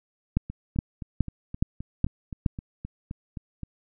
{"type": "two click trains", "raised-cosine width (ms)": 5, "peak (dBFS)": [-22, -9], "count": [13, 6], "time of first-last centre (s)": [[0.5, 3.633], [0.37, 2.462]], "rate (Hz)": [3.83, 2.39], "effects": []}